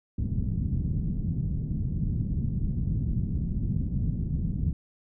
white low-pass noise, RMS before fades -28 dBFS, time 0.18-4.73 s, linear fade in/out 5 ms, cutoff 180 Hz, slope 24 dB/octave, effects none

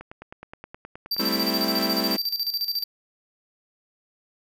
click train, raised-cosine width 0.5 ms, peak -24 dBFS, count 21, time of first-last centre 0.01-2.111 s, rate 9.52 Hz
square tone with tremolo, 4683 Hz, D8, 6 cents flat, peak -23 dBFS, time 1.11-2.84 s, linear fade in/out 5 ms, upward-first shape square, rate 14 Hz, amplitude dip 70%
sawtooth chord, A minor seventh, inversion third, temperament equal, 196 / 220 / 261.6 / 329.6 Hz, G3 / A3 / C4 / E4, 0 / 0 / 0 / 0 cents, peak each -26 dBFS, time 1.19-2.17 s, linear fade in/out 10 ms
effects none

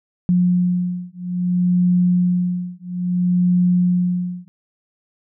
sine beating tone pair, 178.5 / 179.1 Hz, F3 / F3, +38 / +44 cents, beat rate 0.6 Hz, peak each -18 dBFS, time 0.29-4.48 s, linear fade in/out 0 ms, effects none

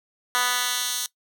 10% pulse tone with high-pass filter sweep, 247.2 Hz, B3, 2 cents sharp, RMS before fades -25 dBFS, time 0.35-1.06 s, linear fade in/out 0 ms, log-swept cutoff 1400 to 4700 Hz, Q 0.88, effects noise-tail reverb RT60 0.1 s tail -19 dB re dry

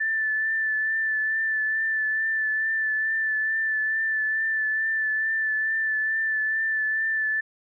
sine tone with vibrato, 1760 Hz, A6, in tune, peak -22 dBFS, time 0-7.41 s, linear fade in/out 10 ms, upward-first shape triangle, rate 2.3 Hz, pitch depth 24 cents each way, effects none

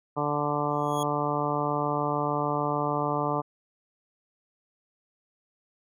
harmonic tone, 146.83 Hz, D3, in tune, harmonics 1 / 2 / 3 / 4 / 5 / 6 / 7 / 8, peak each -33 / -33 / -33 / -33 / -33 / -33 / -33 / -33 dBFS, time 0.16-3.42 s, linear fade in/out 20 ms
20% pulse tone with exponential growth, 3322 Hz, G#7, in tune, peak -28 dBFS, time 0.7-1.03 s, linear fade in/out 2 ms, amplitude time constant 70 ms
effects none

